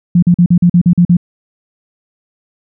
sine tone bursts, 174.9 Hz, F3, 3 cents sharp, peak -4 dBFS, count 9, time 0.15-1.169 s, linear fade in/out 5 ms, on 75 ms, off 43 ms, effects none

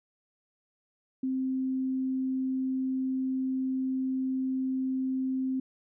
sine tone, 261.6 Hz, C4, in tune, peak -27 dBFS, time 1.23-5.6 s, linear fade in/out 5 ms, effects none

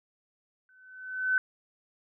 sine tone with exponential growth, 1516 Hz, F#6, 42 cents sharp, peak -20 dBFS, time 0.69-1.38 s, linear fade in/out 1 ms, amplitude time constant 150 ms, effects none

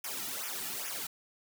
white noise with flanger, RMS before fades -38 dBFS, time 0.04-1.07 s, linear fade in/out 5 ms, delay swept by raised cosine 0.23 to 1.93 ms, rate 2.4 Hz, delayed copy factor -0.9, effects none

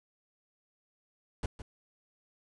brown noise with echo, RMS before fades -33 dBFS, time 1.43-1.46 s, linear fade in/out 2 ms, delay 160 ms, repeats 1, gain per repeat -11 dB, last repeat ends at 1.62 s, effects resampled to 22050 Hz

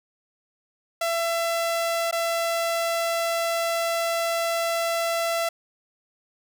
sawtooth tone with dropouts, 671 Hz, E5, 31 cents sharp, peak -19 dBFS, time 1.01-5.49 s, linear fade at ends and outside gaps 5 ms, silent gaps 2.112-2.125 s, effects none

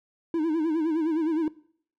triangle tone with vibrato, 319.3 Hz, D#4, 45 cents sharp, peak -21 dBFS, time 0.34-1.48 s, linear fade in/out 2 ms, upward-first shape sine, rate 9.7 Hz, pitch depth 98 cents each way, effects noise-tail reverb RT60 0.6 s tail -21 dB re dry

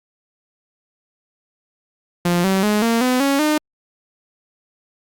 sawtooth tone with pitch steps, 174.61 / 191.52 / 210.1 / 230.4 / 252.7 / 277.2 / 304 Hz, F3 / G3 / G#3 / A#3 / B3 / C#4 / D#4, 0 / -40 / +20 / -20 / +40 / 0 / -40 cents, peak -11 dBFS, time 2.25-3.58 s, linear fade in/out 5 ms, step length 190 ms, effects Opus 48 kbps

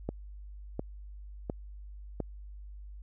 click train, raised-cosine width 2 ms, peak -19 dBFS, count 4, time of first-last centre 0.09-2.203 s, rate 1.42 Hz, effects added 50 Hz sine -43 dBFS peak until 3.02 s

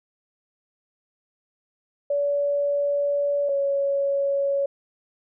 sine tone pair in turn, 572 / 558 Hz, D5 / C#5, -46 / +11 cents, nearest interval unison, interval 43 cents, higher first, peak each -20 dBFS, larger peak neither, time 2.1-3.49 / 3.49-4.66 s, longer first, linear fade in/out 5 ms, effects none

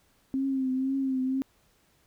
sine tone with vibrato, 264.8 Hz, C4, 21 cents sharp, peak -25 dBFS, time 0.34-1.42 s, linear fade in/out 0 ms, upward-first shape triangle, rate 2 Hz, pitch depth 52 cents each way, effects pink hiss -66 dBFS RMS until 2.06 s

